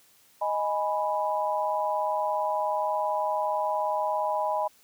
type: chord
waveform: sine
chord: G# minor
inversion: second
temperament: equal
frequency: 622.3 / 830.6 / 987.8 Hz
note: D#5 / G#5 / B5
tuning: 0 / 0 / 0 cents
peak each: -29 dBFS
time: 0.41-4.68 s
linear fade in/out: 10 ms
effects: white hiss -60 dBFS RMS until 4.83 s + high-pass 60 Hz 12 dB/octave